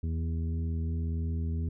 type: harmonic tone with a mistuned harmonic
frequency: 81.7 Hz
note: E2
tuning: 15 cents flat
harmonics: 1 / 2 / 3 / 4 / 5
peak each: -29 / -38 / -40 / -52 / -49 dBFS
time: 0.03-1.69 s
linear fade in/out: 5 ms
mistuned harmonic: 3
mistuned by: -20 cents
effects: none